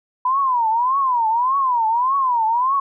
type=tone with vibrato; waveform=sine; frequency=987.8 Hz; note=B5; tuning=in tune; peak=-15 dBFS; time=0.25-2.8 s; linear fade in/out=5 ms; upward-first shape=triangle; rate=1.7 Hz; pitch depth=230 cents each way; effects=none